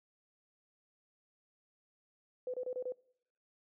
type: tone bursts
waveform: sine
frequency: 503 Hz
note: B4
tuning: 32 cents sharp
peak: -35 dBFS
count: 5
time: 2.47-2.922 s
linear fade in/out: 2 ms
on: 68 ms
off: 28 ms
effects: noise-tail reverb RT60 0.7 s tail -24 dB re dry